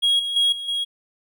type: tone with level steps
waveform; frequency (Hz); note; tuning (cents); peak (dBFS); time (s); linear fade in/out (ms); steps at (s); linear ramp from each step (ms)
triangle; 3298; G#7; -13; -14 / -22 / -14 / -27 / -20; 0.02-0.85; 20; 0.19 / 0.36 / 0.52 / 0.68; 5
effects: none